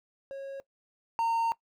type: tone pair in turn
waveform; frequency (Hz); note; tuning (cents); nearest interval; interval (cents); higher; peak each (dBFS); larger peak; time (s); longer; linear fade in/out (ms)
triangle; 547 / 917; C#5 / A#5; -23 / -29; major sixth; 894; second; -34 / -23; second; 0.31-0.6 / 1.19-1.52; second; 0
effects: noise-tail reverb RT60 0.1 s tail -19 dB re dry